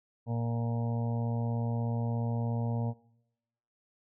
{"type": "harmonic tone", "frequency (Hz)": 116.8, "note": "A#2", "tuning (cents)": 4, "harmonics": [1, 2, 4, 5, 6, 7, 8], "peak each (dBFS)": [-30, -36, -42, -44, -46, -47, -48], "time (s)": [0.26, 2.94], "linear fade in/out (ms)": 50, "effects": ["noise-tail reverb RT60 0.9 s tail -22 dB re dry"]}